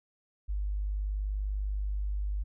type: tone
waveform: sine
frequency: 50.3 Hz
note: G1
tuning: 45 cents sharp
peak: -29 dBFS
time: 0.48-2.44 s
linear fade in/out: 20 ms
effects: none